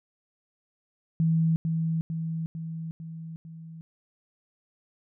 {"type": "tone with echo", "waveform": "sine", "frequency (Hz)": 162.6, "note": "E3", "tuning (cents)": -23, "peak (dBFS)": -20, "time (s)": [1.2, 1.56], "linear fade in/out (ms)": 0, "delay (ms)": 450, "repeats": 5, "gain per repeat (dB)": -4, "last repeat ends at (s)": 3.81, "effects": []}